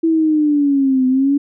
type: linear two-way sweep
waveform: sine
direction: down then up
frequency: 329.6 to 254.8 to 287 Hz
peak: -11 dBFS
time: 0.03-1.38 s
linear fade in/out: 10 ms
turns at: 1.07 s
effects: none